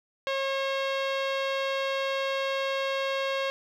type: tone with low-pass filter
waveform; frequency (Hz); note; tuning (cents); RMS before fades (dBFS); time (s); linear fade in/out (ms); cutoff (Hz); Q
sawtooth; 542; C#5; -39; -29; 0.27-3.5; 0; 3500; 1.7
effects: 10-bit